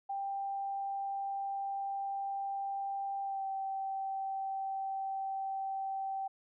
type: tone with pitch glide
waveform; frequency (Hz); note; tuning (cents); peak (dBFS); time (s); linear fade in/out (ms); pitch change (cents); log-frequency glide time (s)
sine; 789 to 775.9; G5 to G5; +11 to -18; -34; 0.09-6.28; 10; -29; 3.22-3.45
effects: none